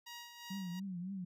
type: tone with tremolo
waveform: 10% pulse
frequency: 950 Hz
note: A#5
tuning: 33 cents sharp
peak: -38 dBFS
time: 0.06-0.8 s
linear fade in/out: 10 ms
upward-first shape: sine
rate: 2.8 Hz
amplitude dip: 55%
type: tone with vibrato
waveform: sine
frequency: 185 Hz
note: F#3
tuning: in tune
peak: -39 dBFS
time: 0.5-1.25 s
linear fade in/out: 10 ms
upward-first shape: triangle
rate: 3.6 Hz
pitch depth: 140 cents each way
effects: none